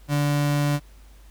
35% pulse tone, 145.4 Hz, D3, 17 cents flat, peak -18 dBFS, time 0.08-0.8 s, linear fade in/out 50 ms, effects added 50 Hz sine -46 dBFS peak until 1.3 s + pink hiss -57 dBFS RMS until 1.3 s

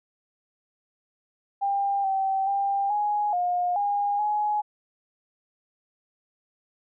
sine tone with pitch steps, 797 / 773 / 795 / 832 / 713 / 814 / 839 Hz, G5 / G5 / G5 / G#5 / F5 / G#5 / G#5, +28 / -24 / +24 / +3 / +36 / -35 / +17 cents, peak -22 dBFS, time 1.61-4.62 s, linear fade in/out 20 ms, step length 430 ms, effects none

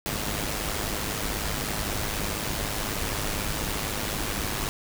pink noise with amplitude modulation, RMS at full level -27 dBFS, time 0.06-4.69 s, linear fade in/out 0 ms, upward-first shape sine, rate 104 Hz, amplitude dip 55%, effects none

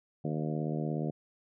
harmonic tone with a mistuned harmonic, 76.9 Hz, D#2, 20 cents flat, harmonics 2 / 3 / 4 / 5 / 6 / 7 / 8 / 9, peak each -33 / -37 / -39 / -41 / -43 / -44 / -45 / -46 dBFS, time 0.24-1.11 s, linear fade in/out 10 ms, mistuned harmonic 9, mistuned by +23 cents, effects none

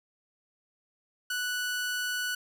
sawtooth tone, 1480 Hz, F#6, in tune, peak -26 dBFS, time 1.3-2.35 s, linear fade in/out 5 ms, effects none

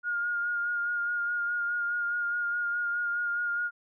sine tone with vibrato, 1421 Hz, F6, 30 cents sharp, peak -27 dBFS, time 0.03-3.71 s, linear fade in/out 50 ms, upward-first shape sine, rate 4.8 Hz, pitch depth 22 cents each way, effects none

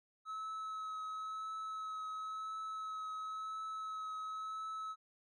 triangle tone with vibrato, 1290 Hz, E6, 38 cents flat, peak -38 dBFS, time 0.25-4.96 s, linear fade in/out 50 ms, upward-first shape triangle, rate 0.96 Hz, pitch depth 17 cents each way, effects MP3 48 kbps

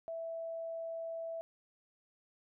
sine tone, 659.3 Hz, E5, in tune, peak -38 dBFS, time 0.08-1.41 s, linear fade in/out 0 ms, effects none

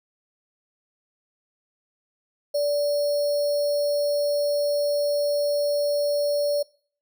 sine tone with sample-and-hold, 580 Hz, D5, 22 cents flat, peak -20 dBFS, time 2.54-6.63 s, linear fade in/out 10 ms, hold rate 4900 Hz, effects noise-tail reverb RT60 0.5 s tail -24 dB re dry

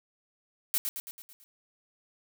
blue noise with echo, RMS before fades -27 dBFS, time 0.74-0.78 s, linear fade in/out 0 ms, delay 110 ms, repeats 6, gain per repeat -5 dB, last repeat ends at 1.44 s, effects none

